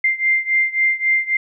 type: beating tone pair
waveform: sine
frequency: 2093 / 2096.7 Hz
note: C7 / C7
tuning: 0 / +3 cents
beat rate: 3.7 Hz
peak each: -17 / -19 dBFS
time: 0.04-1.37 s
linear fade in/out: 5 ms
effects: none